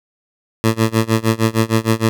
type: tone with tremolo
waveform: 15% pulse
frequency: 112.1 Hz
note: A2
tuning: 33 cents sharp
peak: -4 dBFS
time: 0.64-2.09 s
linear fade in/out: 0 ms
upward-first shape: sine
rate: 6.5 Hz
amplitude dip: 95%
effects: none